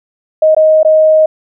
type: tone with dropouts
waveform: sine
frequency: 626 Hz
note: D#5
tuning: 10 cents sharp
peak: -4 dBFS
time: 0.42-1.26 s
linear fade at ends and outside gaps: 5 ms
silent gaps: 0.548-0.565 / 0.831-0.848 s
effects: none